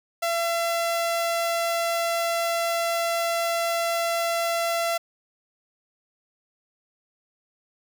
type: tone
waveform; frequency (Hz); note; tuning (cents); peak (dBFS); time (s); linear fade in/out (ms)
sawtooth; 676; E5; +43; -19; 0.22-4.98; 10
effects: 10-bit